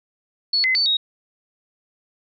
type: tone with pitch steps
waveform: sine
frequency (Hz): 4402 / 2045 / 4514 / 3780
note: C#8 / C7 / C#8 / A#7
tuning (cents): -13 / -40 / +31 / +23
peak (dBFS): -16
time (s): 0.53-0.97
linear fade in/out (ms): 5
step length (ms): 110
effects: none